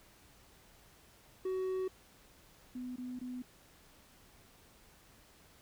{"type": "tone", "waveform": "triangle", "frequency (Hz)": 374.8, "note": "F#4", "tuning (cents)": 22, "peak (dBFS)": -31, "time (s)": [1.45, 1.88], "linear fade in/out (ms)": 5}
{"type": "tone bursts", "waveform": "sine", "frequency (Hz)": 250.4, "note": "B3", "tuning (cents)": 24, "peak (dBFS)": -39, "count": 3, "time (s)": [2.75, 3.422], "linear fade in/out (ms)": 5, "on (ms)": 210, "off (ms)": 21}
{"effects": ["pink hiss -62 dBFS RMS until 5.61 s"]}